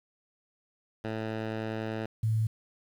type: tone pair in turn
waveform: 10% pulse / sine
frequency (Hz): 110.4 / 110.4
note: A2 / A2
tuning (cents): +6 / +6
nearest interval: unison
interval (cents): 0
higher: neither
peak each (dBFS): -24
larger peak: neither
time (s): 1.04-2.06 / 2.23-2.47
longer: first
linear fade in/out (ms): 5
effects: low-pass 3000 Hz 12 dB/octave + 9-bit